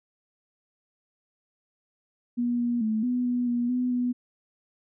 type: tone with pitch steps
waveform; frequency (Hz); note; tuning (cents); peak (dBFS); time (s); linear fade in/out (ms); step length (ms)
sine; 241.1 / 239.5 / 218.2 / 247.5 / 245.2 / 240.5 / 249.7 / 246.2; B3 / A#3 / A3 / B3 / B3 / B3 / B3 / B3; -41 / +47 / -14 / +4 / -12 / -46 / +19 / -5; -23; 2.37-4.13; 20; 220
effects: none